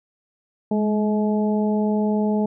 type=harmonic tone with a mistuned harmonic; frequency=213 Hz; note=G#3; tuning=44 cents sharp; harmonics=1 / 2 / 3 / 4; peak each=-19 / -25 / -29 / -31 dBFS; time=0.71-2.46 s; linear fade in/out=5 ms; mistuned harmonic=1; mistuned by=-28 cents; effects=none